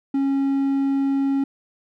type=tone; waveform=triangle; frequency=274.3 Hz; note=C#4; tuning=18 cents flat; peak=-16 dBFS; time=0.14-1.44 s; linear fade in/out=5 ms; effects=none